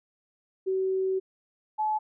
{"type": "tone pair in turn", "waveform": "sine", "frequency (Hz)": [379.3, 858.9], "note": ["F#4", "A5"], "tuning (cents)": [43, -42], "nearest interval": "octave + major second", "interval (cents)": 1415, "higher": "second", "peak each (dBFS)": -24, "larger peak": "neither", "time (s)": [[0.66, 1.2], [1.78, 1.99]], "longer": "first", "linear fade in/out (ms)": 20, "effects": []}